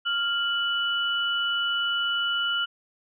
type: tone pair together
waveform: sine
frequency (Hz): 1396.9 / 2960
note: F6 / F#7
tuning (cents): 0 / 0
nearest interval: octave + minor second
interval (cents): 1300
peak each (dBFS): -26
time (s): 0.05-2.66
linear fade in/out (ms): 20
effects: none